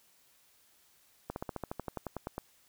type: slowing click train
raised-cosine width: 1 ms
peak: -22 dBFS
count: 14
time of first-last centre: 1.3-2.38 s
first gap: 61 ms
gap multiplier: 1.05
effects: white hiss -66 dBFS RMS until 2.68 s